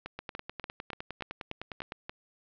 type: two click trains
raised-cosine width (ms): 0.3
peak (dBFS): -21 / -21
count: 18 / 8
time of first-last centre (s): 0.19-1.921 / 0.06-2.095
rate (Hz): 9.82 / 3.44
effects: low-pass 4000 Hz 12 dB/octave